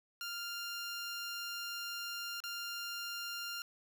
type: tone with dropouts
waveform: 15% pulse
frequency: 1396.9 Hz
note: F6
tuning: in tune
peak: -33 dBFS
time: 0.21-3.62 s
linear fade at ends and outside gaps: 1 ms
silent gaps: 2.403-2.438 s
effects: none